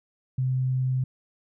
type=tone; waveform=sine; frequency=129.3 Hz; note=C3; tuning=20 cents flat; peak=-22 dBFS; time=0.38-1.04 s; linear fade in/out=5 ms; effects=none